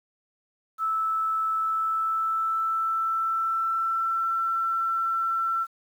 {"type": "tone with pitch glide", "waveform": "sine", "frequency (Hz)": [1311, 1344], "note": ["E6", "E6"], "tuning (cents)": [-10, 33], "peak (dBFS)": -23, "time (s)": [0.78, 5.67], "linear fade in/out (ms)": 50, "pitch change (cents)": 43, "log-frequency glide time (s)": [1.56, 4.34], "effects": ["9-bit"]}